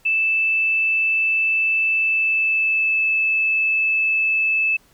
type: tone with pitch glide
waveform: sine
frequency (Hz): 2637 to 2619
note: E7 to E7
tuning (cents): 0 to -12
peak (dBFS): -16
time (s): 0.05-4.77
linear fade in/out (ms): 10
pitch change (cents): -12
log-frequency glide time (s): 1.97-3.01
effects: pink hiss -56 dBFS RMS until 4.93 s